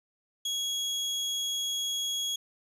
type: tone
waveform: 30% pulse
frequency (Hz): 3322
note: G#7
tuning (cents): 0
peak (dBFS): -26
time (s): 0.45-2.36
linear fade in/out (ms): 5
effects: resampled to 32000 Hz + 11-bit